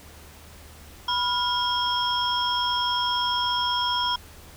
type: tone cluster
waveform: sine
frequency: 985 / 1413 / 3261 / 5330 Hz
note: B5 / F6 / G#7 / E8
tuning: -5 / +20 / -32 / +18 cents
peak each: -25 / -33 / -26 / -32 dBFS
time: 1.08-4.16 s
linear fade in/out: 5 ms
effects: added 76 Hz sine -48 dBFS peak until 4.56 s + pink hiss -48 dBFS RMS until 4.56 s